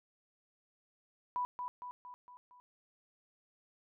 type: tone with echo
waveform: sine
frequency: 987.8 Hz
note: B5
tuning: in tune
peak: -32 dBFS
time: 1.36-1.45 s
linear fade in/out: 0 ms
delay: 230 ms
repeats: 5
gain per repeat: -5 dB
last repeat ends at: 2.6 s
effects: none